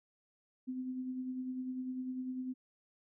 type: tone with tremolo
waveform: sine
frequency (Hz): 256.1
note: C4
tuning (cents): -37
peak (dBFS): -35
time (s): 0.67-2.54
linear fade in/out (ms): 20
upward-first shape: sine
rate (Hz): 10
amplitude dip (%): 40
effects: none